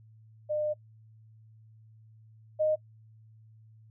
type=tone pair in turn; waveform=sine; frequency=604 / 618.1 Hz; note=D5 / D#5; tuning=+48 / -12 cents; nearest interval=unison; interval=40 cents; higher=second; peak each=-27 / -23 dBFS; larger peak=second; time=0.49-0.74 / 2.59-2.76 s; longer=first; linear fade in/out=20 ms; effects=noise-tail reverb RT60 0.1 s tail -21 dB re dry + added 110 Hz sine -53 dBFS peak until 3.9 s